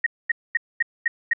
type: tone bursts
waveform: sine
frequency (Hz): 1872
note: A#6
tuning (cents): +7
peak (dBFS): -16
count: 6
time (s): 0.04-1.334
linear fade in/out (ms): 5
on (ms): 24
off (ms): 230
effects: none